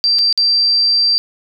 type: tone with dropouts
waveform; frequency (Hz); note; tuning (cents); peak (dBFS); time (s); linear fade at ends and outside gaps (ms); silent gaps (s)
sine; 4699; D8; 0; -10; 0.04-1.18; 0; 0.186-0.19 / 0.327-0.376
effects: none